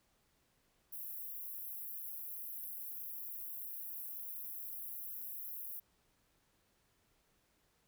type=high-pass noise; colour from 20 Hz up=white; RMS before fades=-45 dBFS; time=0.92-5.8 s; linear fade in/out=10 ms; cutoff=11000 Hz; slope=96 dB/octave; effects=pink hiss -75 dBFS RMS until 7.87 s